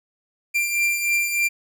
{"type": "beating tone pair", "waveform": "45% pulse", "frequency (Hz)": [2371, 2374.3], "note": ["D7", "D7"], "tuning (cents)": [16, 18], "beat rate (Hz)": 3.3, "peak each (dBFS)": [-27, -20], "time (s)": [0.54, 1.49], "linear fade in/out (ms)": 20, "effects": []}